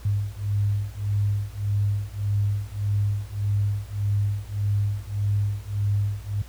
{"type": "beating tone pair", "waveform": "sine", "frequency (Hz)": [101.2, 102.9], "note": ["G#2", "G#2"], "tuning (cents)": [-44, -16], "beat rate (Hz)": 1.7, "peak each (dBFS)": -25, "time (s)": [0.05, 6.42], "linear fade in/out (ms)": 5, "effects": ["added 60 Hz sine -40 dBFS peak until 6.48 s", "pink hiss -50 dBFS RMS until 6.48 s"]}